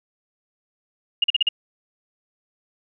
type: tone bursts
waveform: sine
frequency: 2851 Hz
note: F7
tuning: 35 cents sharp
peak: -14 dBFS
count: 5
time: 1.22-1.489 s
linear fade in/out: 5 ms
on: 21 ms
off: 41 ms
effects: none